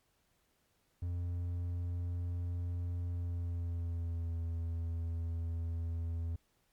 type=tone with pitch glide; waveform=triangle; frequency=87.31 to 83.37 Hz; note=F2 to E2; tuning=0 to +20 cents; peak=-32 dBFS; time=1.02-6.36 s; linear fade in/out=5 ms; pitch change=-80 cents; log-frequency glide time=3.07-4.37 s; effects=pink hiss -75 dBFS RMS until 6.72 s + MP3 96 kbps